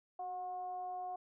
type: tone with frequency modulation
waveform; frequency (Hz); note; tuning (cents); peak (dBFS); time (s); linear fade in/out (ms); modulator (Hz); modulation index
sine; 727; F#5; -31; -39; 0.19-1.16; 5; 356; 0.35
effects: none